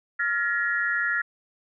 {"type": "tone cluster", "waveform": "sine", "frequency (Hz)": [1396, 1696, 1890], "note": ["F6", "G#6", "A#6"], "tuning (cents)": [-1, 36, 23], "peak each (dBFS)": -27, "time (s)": [0.19, 1.22], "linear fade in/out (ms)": 10, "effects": []}